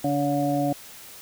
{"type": "harmonic tone with a mistuned harmonic", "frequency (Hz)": 143.5, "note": "D3", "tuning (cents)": -40, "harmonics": [1, 2, 4, 5], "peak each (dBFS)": [-29, -24, -28, -27], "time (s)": [0.04, 0.73], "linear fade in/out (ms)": 5, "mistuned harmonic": 4, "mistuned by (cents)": -18, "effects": ["white hiss -44 dBFS RMS until 1.21 s"]}